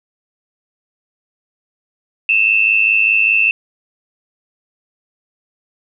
sine tone pair together, 2595 / 2700 Hz, E7 / E7, -28 / +41 cents, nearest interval minor second, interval 69 cents, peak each -13 dBFS, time 2.29-3.51 s, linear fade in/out 2 ms, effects none

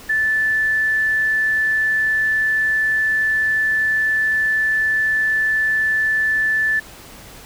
sine tone, 1752 Hz, A6, 8 cents flat, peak -15 dBFS, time 0.09-6.8 s, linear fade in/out 10 ms, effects pink hiss -40 dBFS RMS until 7.45 s

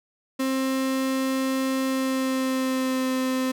35% pulse tone with pitch glide, 264.5 to 259.1 Hz, C4 to C4, +19 to -17 cents, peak -21 dBFS, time 0.39-3.52 s, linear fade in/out 10 ms, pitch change -36 cents, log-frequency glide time 1.84-3.1 s, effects none

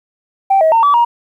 sine tone with pitch steps, 779 / 638 / 911 / 1149 / 946 Hz, G5 / D#5 / A#5 / D6 / A#5, -11 / +43 / -40 / -38 / +25 cents, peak -6 dBFS, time 0.5-1.05 s, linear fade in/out 10 ms, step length 110 ms, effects tanh soft clip ceiling -4 dBFS + 8-bit

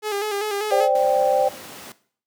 sawtooth tone with vibrato, 414.1 Hz, G#4, 5 cents flat, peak -19 dBFS, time 0.02-0.89 s, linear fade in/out 50 ms, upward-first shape square, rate 5.1 Hz, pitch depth 50 cents each way
sine chord, C suspended second, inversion none, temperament just, 523.3 / 588.7 / 784.9 Hz, C5 / D5 / G5, 0 / +4 / +2 cents, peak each -20 dBFS, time 0.71-1.49 s, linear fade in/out 10 ms
pink noise, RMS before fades -38 dBFS, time 0.95-1.92 s, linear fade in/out 2 ms
effects noise-tail reverb RT60 0.5 s tail -17 dB re dry + high-pass 200 Hz 12 dB/octave

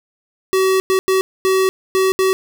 square tone bursts at uneven times, 379.4 Hz, F#4, 43 cents sharp, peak -13 dBFS, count 6, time 0.53-0.8 / 0.9-0.99 / 1.08-1.21 / 1.45-1.69 / 1.95-2.12 / 2.19-2.33 s, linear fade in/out 0 ms, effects 9-bit

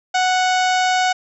harmonic tone, 739 Hz, F#5, 2 cents flat, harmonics 1 / 2 / 3 / 4 / 5 / 6 / 7 / 8 / 9 / 10, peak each -16 / -22 / -26 / -28 / -30 / -32 / -33 / -34 / -35 / -36 dBFS, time 0.14-1.13 s, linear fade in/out 10 ms, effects none

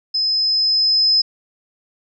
sine tone with level ramp, 5100 Hz, D#8, 42 cents sharp, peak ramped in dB -16 to -11 dBFS, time 0.14-1.22 s, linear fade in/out 10 ms, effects none

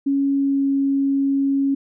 sine tone with pitch glide, 277.2 to 275.4 Hz, C#4 to C#4, 0 to -11 cents, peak -16 dBFS, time 0.06-1.75 s, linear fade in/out 10 ms, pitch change -11 cents, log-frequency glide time 0.33-0.67 s, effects none

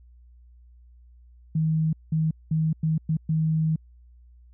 sine tone bursts at uneven times, 158.3 Hz, D#3, 30 cents sharp, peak -20 dBFS, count 6, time 1.55-1.93 / 2.12-2.31 / 2.51-2.73 / 2.83-2.98 / 3.09-3.17 / 3.29-3.76 s, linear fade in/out 5 ms, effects added 60 Hz sine -49 dBFS peak until 4.53 s

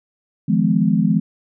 sine chord, F half-diminished seventh, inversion third, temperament just, 157.15 / 174.61 / 209.5 / 251.4 Hz, Eb3 / F3 / Ab3 / Cb4, +18 / 0 / +15 / +31 cents, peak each -21 / -18 / -17 / -21 dBFS, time 0.48-1.2 s, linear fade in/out 10 ms, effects none

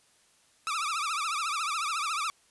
sawtooth tone with vibrato, 1244 Hz, D#6, 1 cent flat, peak -25 dBFS, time 0.67-2.3 s, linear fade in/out 0 ms, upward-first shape triangle, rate 14 Hz, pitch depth 180 cents each way, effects white hiss -64 dBFS RMS until 2.5 s + resampled to 24000 Hz

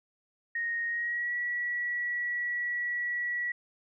sine tone with pitch glide, 1864.7 to 1936 Hz, A#6 to B6, 0 to -35 cents, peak -29 dBFS, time 0.55-3.52 s, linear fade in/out 5 ms, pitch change +65 cents, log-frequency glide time 0.87-1.34 s, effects none

